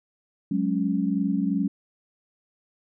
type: chord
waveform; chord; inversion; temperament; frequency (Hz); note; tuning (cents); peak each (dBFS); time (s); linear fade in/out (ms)
sine; F# suspended second; none; equal; 185 / 207.7 / 277.2; F#3 / G#3 / C#4; 0 / 0 / 0; -26; 0.51-1.68; 5
effects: none